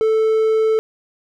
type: tone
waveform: triangle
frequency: 440 Hz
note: A4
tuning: in tune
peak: -11 dBFS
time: 0.01-0.79 s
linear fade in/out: 0 ms
effects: none

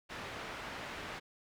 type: low-pass noise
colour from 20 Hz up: white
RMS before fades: -44 dBFS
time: 0.09-1.2 s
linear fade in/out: 20 ms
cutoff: 2100 Hz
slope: 12 dB/octave
effects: none

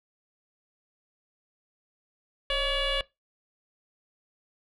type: tone with frequency modulation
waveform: sine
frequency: 1703 Hz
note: G#6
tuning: 43 cents sharp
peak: -23 dBFS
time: 2.5-3.01 s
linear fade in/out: 2 ms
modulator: 578 Hz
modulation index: 3.2
effects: noise-tail reverb RT60 0.2 s tail -21 dB re dry + tanh soft clip ceiling -22 dBFS

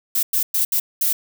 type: noise bursts at uneven times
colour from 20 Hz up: violet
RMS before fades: -19 dBFS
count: 5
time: 0.15-0.23 / 0.33-0.43 / 0.54-0.65 / 0.72-0.8 / 1.01-1.13 s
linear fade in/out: 5 ms
effects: none

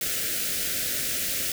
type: band-stop noise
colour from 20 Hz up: white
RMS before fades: -28 dBFS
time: 0.01-1.52 s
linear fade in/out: 2 ms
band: 650 to 1400 Hz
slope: 48 dB/octave
effects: none

